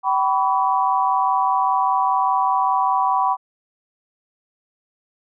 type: tone cluster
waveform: sine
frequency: 769 / 989 / 1134 Hz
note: G5 / B5 / C#6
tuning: -33 / +2 / +39 cents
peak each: -20 / -19 / -22 dBFS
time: 0.03-3.37 s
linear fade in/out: 50 ms
effects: none